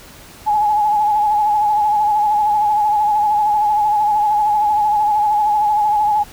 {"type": "tone with vibrato", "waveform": "sine", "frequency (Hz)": 841, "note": "G#5", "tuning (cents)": 22, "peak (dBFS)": -12, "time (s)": [0.46, 6.24], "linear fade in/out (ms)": 20, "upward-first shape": "triangle", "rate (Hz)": 13, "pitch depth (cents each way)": 51, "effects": ["pink hiss -40 dBFS RMS until 6.32 s"]}